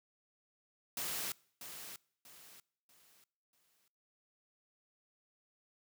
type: noise with echo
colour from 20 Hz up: white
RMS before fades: -39 dBFS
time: 0.97-1.32 s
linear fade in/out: 2 ms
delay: 640 ms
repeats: 4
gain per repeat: -9 dB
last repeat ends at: 3.88 s
effects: noise-tail reverb RT60 0.7 s tail -25 dB re dry + high-pass 100 Hz 12 dB/octave